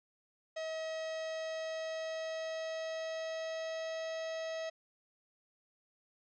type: tone with pitch glide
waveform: 45% pulse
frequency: 639 to 645.7 Hz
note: D#5 to E5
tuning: +46 to -36 cents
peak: -37 dBFS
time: 0.56-4.7 s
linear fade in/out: 10 ms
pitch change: +18 cents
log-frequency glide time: 0.85-4.11 s
effects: resampled to 16000 Hz